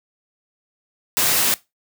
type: noise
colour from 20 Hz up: white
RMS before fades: -18 dBFS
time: 1.17-1.54 s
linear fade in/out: 0 ms
effects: noise-tail reverb RT60 0.2 s tail -19 dB re dry + high-pass 100 Hz 12 dB/octave